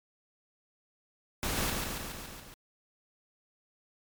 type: noise with echo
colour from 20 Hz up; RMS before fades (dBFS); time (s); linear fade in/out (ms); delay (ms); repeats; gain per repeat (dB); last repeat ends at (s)
pink; -32; 1.43-1.7; 0; 140; 6; -3; 2.54
effects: MP3 96 kbps